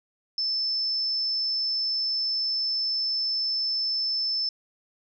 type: tone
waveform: sine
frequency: 5274 Hz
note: E8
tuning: in tune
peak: -24 dBFS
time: 0.38-4.49 s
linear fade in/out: 2 ms
effects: none